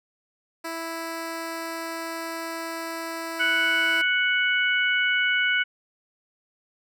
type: tone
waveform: 10% pulse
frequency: 329.6 Hz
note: E4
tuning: in tune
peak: -22 dBFS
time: 0.64-4.02 s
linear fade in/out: 10 ms
type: harmonic tone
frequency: 740 Hz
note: F#5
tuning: in tune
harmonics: 2 / 3 / 4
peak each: -22 / -25 / -28 dBFS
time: 3.39-5.64 s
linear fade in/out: 20 ms
effects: none